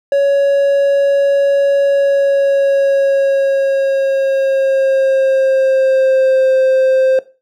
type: tone with pitch glide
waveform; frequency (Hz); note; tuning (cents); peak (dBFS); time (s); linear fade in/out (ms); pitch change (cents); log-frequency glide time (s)
triangle; 559 to 524.6; C#5 to C5; +14 to +4; -7; 0.12-7.19; 2; -110; 1.83-6.53
effects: noise-tail reverb RT60 0.3 s tail -17 dB re dry